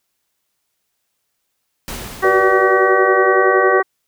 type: noise with exponential decay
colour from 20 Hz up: pink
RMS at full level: -26 dBFS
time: 1.88-3.45 s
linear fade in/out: 0 ms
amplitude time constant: 340 ms
type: harmonic tone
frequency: 380.8 Hz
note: F#4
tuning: 50 cents sharp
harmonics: 1 / 2 / 3 / 4 / 5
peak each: -16 / -20 / -17 / -21 / -19 dBFS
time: 2.22-3.83 s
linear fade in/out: 20 ms
type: chord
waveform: sine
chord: B minor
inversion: second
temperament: equal with one note detuned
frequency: 370 / 485.1 / 587.3 Hz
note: F#4 / B4 / D5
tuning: 0 / -31 / 0 cents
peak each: -20 / -18 / -20 dBFS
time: 2.24-3.8 s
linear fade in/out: 2 ms
effects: white hiss -71 dBFS RMS until 4.07 s